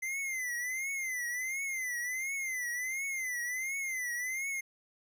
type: tone with vibrato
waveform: square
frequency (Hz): 2052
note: C7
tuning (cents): -34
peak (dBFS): -34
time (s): 0.02-4.61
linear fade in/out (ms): 10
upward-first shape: triangle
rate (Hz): 1.4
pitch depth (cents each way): 140
effects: none